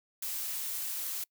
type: noise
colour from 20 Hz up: blue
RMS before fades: -36 dBFS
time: 0.22-1.24 s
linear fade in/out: 5 ms
effects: noise-tail reverb RT60 0.1 s tail -26 dB re dry